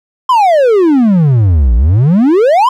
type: exponential two-way sweep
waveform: triangle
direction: down then up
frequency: 1062 to 54.7 to 1062 Hz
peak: -3 dBFS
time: 0.29-2.69 s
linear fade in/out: 5 ms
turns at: 1.75 s
effects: none